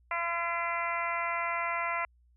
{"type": "harmonic tone", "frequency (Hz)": 340, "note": "F4", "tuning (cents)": -46, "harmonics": [2, 3, 4, 5, 6, 7, 8], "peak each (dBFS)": [-37, -34, -36, -44, -35, -39, -46], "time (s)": [0.11, 2.05], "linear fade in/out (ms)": 2, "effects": ["added 60 Hz sine -61 dBFS peak until 2.36 s"]}